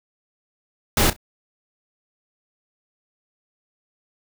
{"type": "noise with echo", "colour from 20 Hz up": "pink", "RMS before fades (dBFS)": -17, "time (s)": [0.97, 1.1], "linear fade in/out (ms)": 2, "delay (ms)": 32, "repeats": 2, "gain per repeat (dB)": -15, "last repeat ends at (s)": 1.164, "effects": []}